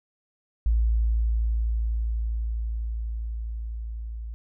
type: tone with level ramp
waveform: sine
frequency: 56.1 Hz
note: A1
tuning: 34 cents sharp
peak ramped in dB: -18 to -32 dBFS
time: 0.66-4.34 s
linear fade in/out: 0 ms
effects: none